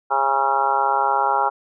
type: harmonic tone with a mistuned harmonic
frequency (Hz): 136.6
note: C#3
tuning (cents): -25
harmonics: 3 / 4 / 5 / 6 / 7 / 8 / 9 / 10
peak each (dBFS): -30 / -29 / -30 / -20 / -22 / -27 / -30 / -24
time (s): 0.1-1.5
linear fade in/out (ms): 20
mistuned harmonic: 9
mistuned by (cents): +37
effects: none